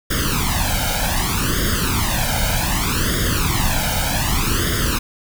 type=noise with flanger; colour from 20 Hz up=pink; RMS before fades=-19 dBFS; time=0.1-4.99 s; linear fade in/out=10 ms; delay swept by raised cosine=0.59 to 1.34 ms; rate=0.65 Hz; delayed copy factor=+0.9; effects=none